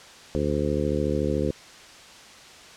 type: harmonic tone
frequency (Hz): 73.7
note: D2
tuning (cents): +7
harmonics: 1 / 2 / 3 / 4 / 5 / 6 / 7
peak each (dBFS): -30 / -30 / -30 / -30 / -30 / -30 / -30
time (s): 0.35-1.51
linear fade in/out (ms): 0
effects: white hiss -46 dBFS RMS until 2.76 s + low-pass 6000 Hz 12 dB/octave

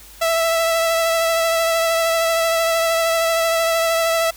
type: tone with vibrato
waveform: sawtooth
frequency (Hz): 660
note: E5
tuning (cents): +2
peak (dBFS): -12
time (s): 0.21-4.31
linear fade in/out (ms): 10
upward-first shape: triangle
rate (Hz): 13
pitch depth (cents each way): 22
effects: added 50 Hz sine -46 dBFS peak until 4.36 s + white hiss -43 dBFS RMS until 4.36 s

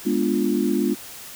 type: chord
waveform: sine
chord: G# diminished seventh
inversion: none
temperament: equal with one note detuned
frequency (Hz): 207.7 / 245.5 / 293.7 / 349.2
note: G#3 / B3 / D4 / F4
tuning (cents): 0 / -10 / 0 / 0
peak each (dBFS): -24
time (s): 0.05-0.95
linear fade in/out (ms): 20
effects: white hiss -39 dBFS RMS until 1.35 s

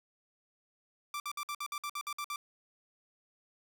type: tone bursts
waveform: sawtooth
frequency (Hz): 1174.7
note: D6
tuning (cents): 0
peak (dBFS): -32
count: 11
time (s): 1.14-2.36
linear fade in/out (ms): 2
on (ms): 60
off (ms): 56
effects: none

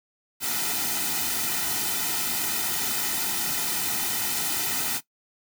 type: noise with comb filter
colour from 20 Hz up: white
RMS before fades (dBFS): -27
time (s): 0.4-5.01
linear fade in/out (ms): 50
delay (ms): 1.8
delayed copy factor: -0.8
effects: noise-tail reverb RT60 0.1 s tail -17 dB re dry

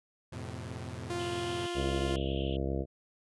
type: chord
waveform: sawtooth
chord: F major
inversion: none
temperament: equal with one note detuned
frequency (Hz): 87.31 / 110 / 127.83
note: F2 / A2 / C3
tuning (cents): 0 / 0 / -40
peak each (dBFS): -39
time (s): 0.32-1.67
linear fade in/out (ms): 10
type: tone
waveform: sawtooth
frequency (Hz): 349.2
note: F4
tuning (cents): 0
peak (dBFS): -30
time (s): 1.1-2.16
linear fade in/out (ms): 2
type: band-pass noise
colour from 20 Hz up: white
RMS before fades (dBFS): -46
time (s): 1.19-2.57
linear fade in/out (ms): 10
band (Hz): 2800 to 3300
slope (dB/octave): 96
type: harmonic tone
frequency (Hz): 67.5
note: C#2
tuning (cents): -45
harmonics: 1 / 2 / 3 / 4 / 5 / 6 / 7 / 8 / 9 / 10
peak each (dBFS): -34 / -37 / -40 / -41 / -38 / -42 / -40 / -46 / -43 / -46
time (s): 1.74-2.86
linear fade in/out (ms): 50
effects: resampled to 24000 Hz

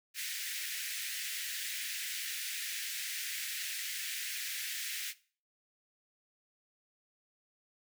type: high-pass noise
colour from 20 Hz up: pink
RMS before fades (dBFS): -39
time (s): 0.14-5.14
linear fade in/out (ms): 50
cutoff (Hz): 1700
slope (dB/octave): 48
effects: noise-tail reverb RT60 0.4 s tail -18 dB re dry

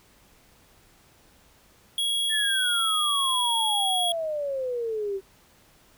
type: tone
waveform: square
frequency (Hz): 3319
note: G#7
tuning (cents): -2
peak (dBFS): -24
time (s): 1.98-4.12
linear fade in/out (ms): 2
type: exponential sweep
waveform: sine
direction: down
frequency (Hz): 1793 to 380.7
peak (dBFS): -26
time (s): 2.29-5.21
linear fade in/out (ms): 50
effects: pink hiss -58 dBFS RMS until 5.97 s

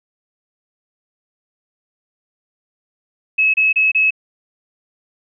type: tone bursts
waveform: sine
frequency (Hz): 2579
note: E7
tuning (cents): -39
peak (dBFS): -11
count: 4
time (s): 3.38-4.107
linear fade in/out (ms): 10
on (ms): 160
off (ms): 29
effects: none

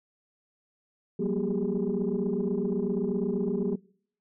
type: tone cluster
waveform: sine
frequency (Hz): 180.5 / 196.2 / 237.2 / 387.2 / 415.2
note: F#3 / G3 / A#3 / G4 / G#4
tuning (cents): -43 / +2 / +30 / -21 / 0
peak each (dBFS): -31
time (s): 1.19-3.76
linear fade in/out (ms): 10
effects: noise-tail reverb RT60 0.6 s tail -24 dB re dry + tanh soft clip ceiling -19 dBFS

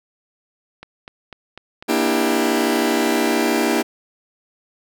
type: click train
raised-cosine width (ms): 0.3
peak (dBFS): -20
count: 11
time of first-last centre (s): 0.83-3.318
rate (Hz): 4.02
type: chord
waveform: sawtooth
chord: E half-diminished seventh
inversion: second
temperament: just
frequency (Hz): 237.3 / 296.7 / 329.6 / 395.6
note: Bb3 / D4 / E4 / G4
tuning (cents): +31 / +18 / 0 / +16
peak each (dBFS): -18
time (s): 1.88-3.83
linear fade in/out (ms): 20
effects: none

